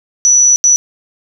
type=tone bursts at uneven times; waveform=sine; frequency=5920 Hz; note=F#8; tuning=in tune; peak=-5 dBFS; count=2; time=0.25-0.56 / 0.64-0.76 s; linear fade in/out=0 ms; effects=none